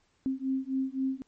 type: beating tone pair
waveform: sine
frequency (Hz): 263.3 / 267.1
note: C4 / C4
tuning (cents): +11 / +36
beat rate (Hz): 3.8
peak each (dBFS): -31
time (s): 0.26-1.22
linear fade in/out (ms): 0
effects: pink hiss -70 dBFS RMS until 1.27 s + MP3 32 kbps